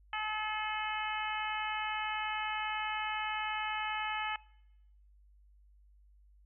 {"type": "harmonic tone", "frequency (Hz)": 429.6, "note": "A4", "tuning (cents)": -41, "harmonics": [2, 3, 4, 5, 6, 7], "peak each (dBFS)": [-38, -40, -41, -42, -43, -43], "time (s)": [0.13, 4.36], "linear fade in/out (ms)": 2, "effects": ["noise-tail reverb RT60 0.9 s tail -23 dB re dry", "added 50 Hz sine -59 dBFS peak until 6.45 s"]}